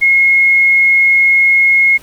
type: tone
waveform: sine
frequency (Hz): 2161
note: C#7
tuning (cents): -45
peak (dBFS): -6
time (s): 0.01-1.98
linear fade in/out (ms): 20
effects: pink hiss -41 dBFS RMS until 2.02 s